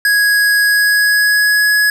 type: tone with pitch glide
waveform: square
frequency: 1661.2 to 1681.5 Hz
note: G#6 to G#6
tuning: 0 to +21 cents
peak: -10 dBFS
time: 0.05-1.9 s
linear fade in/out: 2 ms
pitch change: +21 cents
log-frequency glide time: 0.64-1.71 s
effects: none